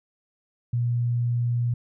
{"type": "tone", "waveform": "sine", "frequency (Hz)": 120, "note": "B2", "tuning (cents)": -49, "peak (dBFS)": -21, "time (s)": [0.73, 1.74], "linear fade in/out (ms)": 5, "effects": []}